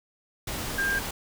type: tone in noise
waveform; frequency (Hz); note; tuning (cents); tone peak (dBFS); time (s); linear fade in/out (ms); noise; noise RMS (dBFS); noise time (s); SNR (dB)
sine; 1600; G6; +35; -24; 0.78-0.99; 5; pink; -33; 0.47-1.11; +6
effects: none